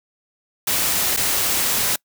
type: noise with dropouts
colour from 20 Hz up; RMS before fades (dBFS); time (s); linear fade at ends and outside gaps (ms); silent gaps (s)
white; -20; 0.67-1.96; 5; 1.165-1.172
effects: noise-tail reverb RT60 0.1 s tail -25 dB re dry